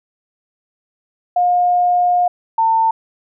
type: tone pair in turn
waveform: sine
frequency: 713 / 899.9 Hz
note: F5 / A5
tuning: +36 / +39 cents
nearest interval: major third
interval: 403 cents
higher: second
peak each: -11 dBFS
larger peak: neither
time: 1.36-2.28 / 2.58-2.91 s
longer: first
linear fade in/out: 5 ms
effects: none